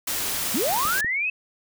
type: noise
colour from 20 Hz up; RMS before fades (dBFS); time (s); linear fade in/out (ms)
white; -27; 0.07-1.01; 5
type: linear sweep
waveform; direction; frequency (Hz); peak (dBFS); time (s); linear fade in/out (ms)
sine; up; 187.2 to 2637; -22; 0.54-1.3; 5
type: clicks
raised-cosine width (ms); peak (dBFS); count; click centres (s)
3; -23; 2; 0.853 / 1.046
effects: none